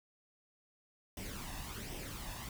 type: noise with flanger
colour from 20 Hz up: pink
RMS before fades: -44 dBFS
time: 1.17-2.49 s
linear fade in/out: 2 ms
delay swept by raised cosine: 0.35 to 1.13 ms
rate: 1.3 Hz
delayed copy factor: +0.6
effects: none